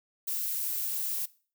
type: noise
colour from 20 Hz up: violet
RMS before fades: -32 dBFS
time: 0.27-1.26 s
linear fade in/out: 10 ms
effects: noise-tail reverb RT60 0.4 s tail -20 dB re dry